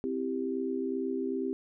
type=chord; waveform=sine; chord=C major; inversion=none; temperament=equal; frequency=261.6 / 329.6 / 392 Hz; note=C4 / E4 / G4; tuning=0 / 0 / 0 cents; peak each=-33 / -37 / -33 dBFS; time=0.04-1.53 s; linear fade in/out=0 ms; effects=none